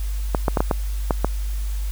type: clicks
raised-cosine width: 1 ms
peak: -4 dBFS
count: 7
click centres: 0.348 / 0.482 / 0.572 / 0.605 / 0.712 / 1.108 / 1.246 s
effects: added 50 Hz sine -22 dBFS peak until 1.91 s + white hiss -42 dBFS RMS until 1.91 s